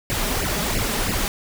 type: noise with flanger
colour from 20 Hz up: pink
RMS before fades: -23 dBFS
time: 0.1-1.28 s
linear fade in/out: 0 ms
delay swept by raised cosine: 0.4 to 5 ms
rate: 3 Hz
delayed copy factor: +0.85
effects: none